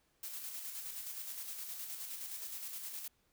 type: noise with tremolo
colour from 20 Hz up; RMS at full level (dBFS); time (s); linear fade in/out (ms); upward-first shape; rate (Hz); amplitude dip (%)
blue; -43; 0.23-3.08; 5; square; 9.6; 35
effects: pink hiss -75 dBFS RMS until 3.32 s